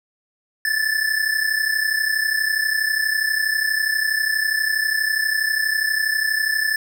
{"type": "tone pair together", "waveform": "square", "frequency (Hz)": [1731.7, 1764], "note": ["A6", "A6"], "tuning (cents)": [-28, 4], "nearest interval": "unison", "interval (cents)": 32, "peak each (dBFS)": [-22, -22], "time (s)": [0.65, 6.76], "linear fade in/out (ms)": 2, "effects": []}